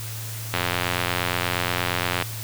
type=click train; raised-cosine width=0.3 ms; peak=-6 dBFS; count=150; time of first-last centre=0.54-2.224 s; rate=88.5 Hz; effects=added 111 Hz sine -32 dBFS peak until 2.43 s + white hiss -36 dBFS RMS until 2.43 s